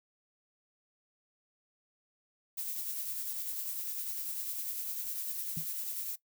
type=noise with tremolo; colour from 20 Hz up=violet; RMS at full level=-36 dBFS; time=2.57-6.16 s; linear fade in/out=10 ms; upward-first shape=triangle; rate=10 Hz; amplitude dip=40%
type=tone with exponential decay; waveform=sine; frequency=160 Hz; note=D#3; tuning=49 cents sharp; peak=-33 dBFS; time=5.57-5.67 s; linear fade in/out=2 ms; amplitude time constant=21 ms
effects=noise-tail reverb RT60 0.1 s tail -18 dB re dry